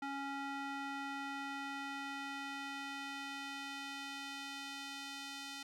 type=tone with band-pass filter sweep; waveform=square; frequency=277.2 Hz; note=C#4; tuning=in tune; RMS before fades=-44 dBFS; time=0.02-5.63 s; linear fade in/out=5 ms; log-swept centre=1200 to 4000 Hz; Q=0.89; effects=none